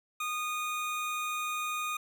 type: tone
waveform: 25% pulse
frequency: 1231 Hz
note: D#6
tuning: 19 cents flat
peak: -28 dBFS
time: 0.2-1.97 s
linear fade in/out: 5 ms
effects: none